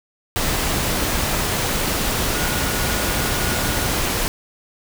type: tone in noise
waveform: sine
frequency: 1447 Hz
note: F#6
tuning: 39 cents flat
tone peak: -31 dBFS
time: 2.35-3.86 s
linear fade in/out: 0 ms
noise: pink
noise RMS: -21 dBFS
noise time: 0.36-4.28 s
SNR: -13 dB
effects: none